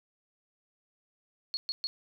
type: tone bursts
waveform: sine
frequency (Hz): 4331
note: C#8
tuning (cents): -41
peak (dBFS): -30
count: 3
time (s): 1.54-1.87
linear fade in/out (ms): 0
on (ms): 30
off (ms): 120
effects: none